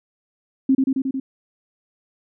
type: tone with echo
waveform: sine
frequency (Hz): 266.3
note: C4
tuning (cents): +31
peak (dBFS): -12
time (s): 0.69-0.75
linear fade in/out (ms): 5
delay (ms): 90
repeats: 5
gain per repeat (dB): -2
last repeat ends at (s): 1.2
effects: none